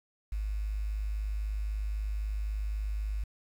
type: tone with quantisation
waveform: sine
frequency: 51.91 Hz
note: G#1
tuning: in tune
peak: -30 dBFS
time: 0.32-3.24 s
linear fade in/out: 5 ms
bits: 9
effects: none